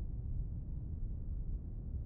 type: low-pass noise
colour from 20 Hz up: pink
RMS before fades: -40 dBFS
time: 0-2.05 s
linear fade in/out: 0 ms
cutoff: 110 Hz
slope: 12 dB/octave
effects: none